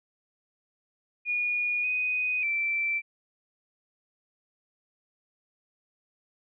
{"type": "tone with pitch steps", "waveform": "sine", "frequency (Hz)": [2445, 2494, 2337], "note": ["D#7", "D#7", "D7"], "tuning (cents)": [-31, 3, -9], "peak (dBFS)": -25, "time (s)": [1.25, 3.02], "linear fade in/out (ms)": 50, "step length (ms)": 590, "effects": []}